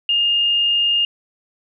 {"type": "tone", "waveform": "sine", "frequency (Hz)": 2828, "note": "F7", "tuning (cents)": 21, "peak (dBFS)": -14, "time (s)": [0.09, 1.05], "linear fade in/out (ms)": 2, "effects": []}